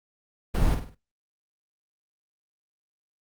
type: noise with echo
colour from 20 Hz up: brown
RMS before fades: -22 dBFS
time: 0.54-0.75 s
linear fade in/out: 10 ms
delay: 50 ms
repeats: 4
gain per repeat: -7 dB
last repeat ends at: 0.95 s
effects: noise-tail reverb RT60 0.2 s tail -17 dB re dry + Opus 32 kbps